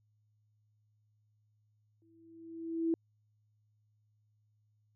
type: tone with exponential growth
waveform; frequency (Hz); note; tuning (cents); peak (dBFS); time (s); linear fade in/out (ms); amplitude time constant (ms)
sine; 329.3; E4; -2; -26; 2.02-2.94; 1; 200
effects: added 106 Hz sine -70 dBFS peak until 4.95 s